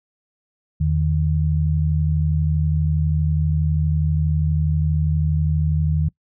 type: tone pair together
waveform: sine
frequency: 81.53 / 153.9 Hz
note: E2 / D#3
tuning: -19 / -19 cents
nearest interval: major seventh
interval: 1100 cents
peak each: -19 dBFS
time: 0.8-6.09 s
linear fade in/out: 10 ms
effects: noise-tail reverb RT60 0.1 s tail -23 dB re dry